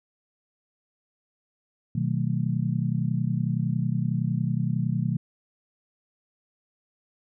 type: chord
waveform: sine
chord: B dominant seventh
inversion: none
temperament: just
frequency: 123.47 / 154.34 / 185.21 / 222.2 Hz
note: B2 / D#3 / F#3 / A3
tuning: 0 / -14 / +2 / +17 cents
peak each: -27 / -27 / -30 / -32 dBFS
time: 1.95-5.17 s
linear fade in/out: 5 ms
effects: none